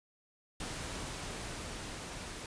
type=noise with level ramp; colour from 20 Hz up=pink; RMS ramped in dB=-40 to -44 dBFS; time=0.6-2.46 s; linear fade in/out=2 ms; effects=resampled to 22050 Hz